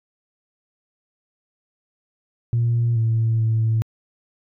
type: tone with pitch steps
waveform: sine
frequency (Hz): 117.7 / 113.1 / 111.8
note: A#2 / A2 / A2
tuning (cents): +17 / +48 / +28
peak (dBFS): -15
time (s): 2.53-3.82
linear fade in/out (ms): 0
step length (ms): 430
effects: tanh soft clip ceiling -13 dBFS